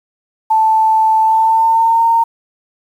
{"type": "tone with pitch glide", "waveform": "sine", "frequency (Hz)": [880, 917.9], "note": ["A5", "A#5"], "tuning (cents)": [0, -27], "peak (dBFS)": -8, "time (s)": [0.5, 2.24], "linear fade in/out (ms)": 10, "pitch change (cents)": 73, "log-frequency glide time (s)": [1.21, 2.05], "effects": ["7-bit"]}